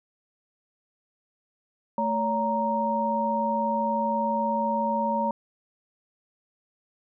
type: tone cluster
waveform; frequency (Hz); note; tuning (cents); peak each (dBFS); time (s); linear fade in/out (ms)
sine; 220.9 / 566 / 932; A3 / C#5 / A#5; +7 / +36 / -1; -29 / -29 / -25; 1.98-5.31; 2
effects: none